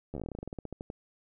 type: slowing click train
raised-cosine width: 2 ms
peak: -25 dBFS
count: 20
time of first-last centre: 0.14-0.901 s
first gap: 12 ms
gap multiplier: 1.12
effects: none